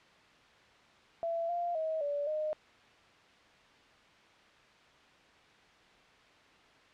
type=tone with pitch steps; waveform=sine; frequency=670 / 695 / 636 / 577 / 615 Hz; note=E5 / F5 / D#5 / D5 / D#5; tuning=+28 / -9 / +38 / -31 / -20 cents; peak=-31 dBFS; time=1.23-2.53 s; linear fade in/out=0 ms; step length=260 ms; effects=white hiss -60 dBFS RMS until 6.93 s + low-pass 3000 Hz 12 dB/octave